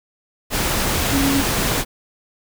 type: tone in noise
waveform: sine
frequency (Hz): 275.2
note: C#4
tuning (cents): -12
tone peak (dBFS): -17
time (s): 1.1-1.44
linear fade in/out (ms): 50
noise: pink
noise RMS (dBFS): -20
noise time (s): 0.5-1.85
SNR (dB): 0
effects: none